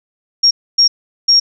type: tone bursts at uneven times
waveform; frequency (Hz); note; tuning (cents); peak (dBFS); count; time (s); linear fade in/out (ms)
sine; 5570; F8; -5; -6; 3; 0.43-0.51 / 0.78-0.88 / 1.28-1.4; 10
effects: none